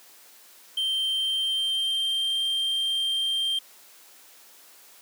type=tone with pitch glide; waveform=triangle; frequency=3136 to 3171 Hz; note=G7 to G7; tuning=0 to +19 cents; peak=-22 dBFS; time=0.77-3.59 s; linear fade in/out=5 ms; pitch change=+19 cents; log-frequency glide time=1.12-2.41 s; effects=white hiss -52 dBFS RMS until 5.01 s + high-pass 300 Hz 12 dB/octave